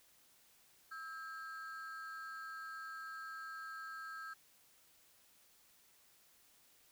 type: ring-modulated tone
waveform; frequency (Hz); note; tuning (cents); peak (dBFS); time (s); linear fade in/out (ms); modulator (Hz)
triangle; 1453; F#6; -32; -40; 0.91-4.34; 10; 151
effects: white hiss -68 dBFS RMS until 6.91 s